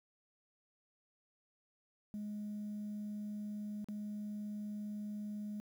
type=tone with dropouts; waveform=sine; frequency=208.9 Hz; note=G#3; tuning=10 cents sharp; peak=-38 dBFS; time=2.14-5.6 s; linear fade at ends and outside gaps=0 ms; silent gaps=3.844-3.886 s; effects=tanh soft clip ceiling -37 dBFS + 11-bit